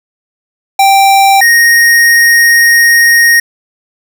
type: tone pair in turn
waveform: square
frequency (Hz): 784 / 1864.7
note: G5 / A#6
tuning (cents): 0 / 0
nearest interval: octave + minor third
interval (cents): 1500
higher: second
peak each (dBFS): -4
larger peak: neither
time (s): 0.79-1.41 / 1.41-3.4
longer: second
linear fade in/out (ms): 5
effects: none